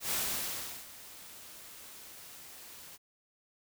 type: noise with ADSR envelope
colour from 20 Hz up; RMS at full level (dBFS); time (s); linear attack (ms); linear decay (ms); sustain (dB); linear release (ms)
white; -32; 0-2.98; 110; 740; -18; 35
effects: none